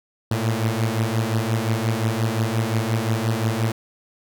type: beating tone pair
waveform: sawtooth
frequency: 109.3 / 115 Hz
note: A2 / A#2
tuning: -11 / -23 cents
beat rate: 5.7 Hz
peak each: -19 dBFS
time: 0.31-3.72 s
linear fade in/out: 5 ms
effects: none